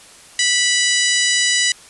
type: harmonic tone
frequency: 984 Hz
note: B5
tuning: 7 cents flat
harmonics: 2 / 3 / 4 / 5 / 6 / 7 / 8 / 9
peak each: -19 / -21 / -22 / -23 / -24 / -24 / -25 / -26 dBFS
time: 0.39-1.72 s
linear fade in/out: 2 ms
effects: white hiss -43 dBFS RMS until 1.89 s + resampled to 24000 Hz